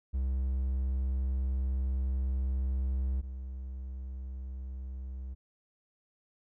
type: tone pair in turn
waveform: triangle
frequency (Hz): 65.3 / 64.89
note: C2 / C2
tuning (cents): -3 / -14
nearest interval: unison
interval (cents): 11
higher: first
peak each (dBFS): -26 / -35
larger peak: first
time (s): 0.13-3.22 / 3.22-5.35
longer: first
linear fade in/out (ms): 20
effects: none